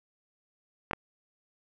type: clicks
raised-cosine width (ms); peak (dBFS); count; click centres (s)
0.5; -14; 2; 0.911 / 0.933
effects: 9-bit